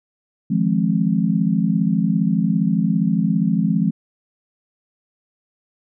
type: chord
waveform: sine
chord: F minor seventh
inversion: third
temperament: just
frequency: 157.15 / 174.61 / 209.5 / 261.9 Hz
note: Eb3 / F3 / Ab3 / C4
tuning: +18 / 0 / +15 / +2 cents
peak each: -24 / -19 / -19 / -24 dBFS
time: 0.5-3.91 s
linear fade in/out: 10 ms
effects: none